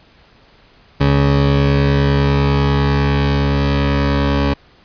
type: tone pair together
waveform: 20% pulse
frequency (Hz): 69.96 / 140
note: C#2 / C#3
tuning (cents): +17 / +18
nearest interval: octave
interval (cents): 1201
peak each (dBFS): -10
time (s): 1-4.54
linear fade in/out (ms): 10
effects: pink hiss -49 dBFS RMS until 4.84 s + resampled to 11025 Hz